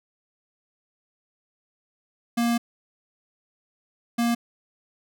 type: tone pair in turn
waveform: square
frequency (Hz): 235.3 / 235.3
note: A#3 / A#3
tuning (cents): +16 / +16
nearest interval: unison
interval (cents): 0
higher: neither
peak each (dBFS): -21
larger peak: neither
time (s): 2.37-2.58 / 4.18-4.35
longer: first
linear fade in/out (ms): 10
effects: none